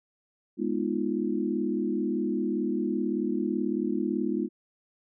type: chord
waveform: sine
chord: F half-diminished seventh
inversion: first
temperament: equal with one note detuned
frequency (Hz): 207.7 / 246.1 / 311.1 / 349.2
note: Ab3 / Cb4 / Eb4 / F4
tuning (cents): 0 / -6 / 0 / 0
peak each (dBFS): -31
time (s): 0.57-4.49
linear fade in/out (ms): 50
effects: none